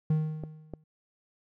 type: tone with exponential decay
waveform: triangle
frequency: 155.56 Hz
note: D#3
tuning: in tune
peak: -19 dBFS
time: 0.1-0.84 s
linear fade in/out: 5 ms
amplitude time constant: 160 ms
type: clicks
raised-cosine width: 2 ms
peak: -24 / -24 dBFS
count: 2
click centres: 0.437 / 0.737 s
effects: none